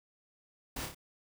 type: noise with echo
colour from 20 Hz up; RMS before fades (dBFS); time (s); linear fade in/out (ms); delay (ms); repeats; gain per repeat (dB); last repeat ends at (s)
pink; -39; 0.76-0.86; 5; 29; 3; -4; 0.947
effects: none